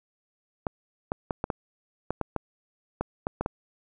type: clicks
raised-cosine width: 1 ms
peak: -13 dBFS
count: 12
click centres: 0.668 / 1.119 / 1.308 / 1.441 / 1.502 / 2.106 / 2.213 / 2.363 / 3.01 / 3.269 / 3.41 / 3.461 s
effects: none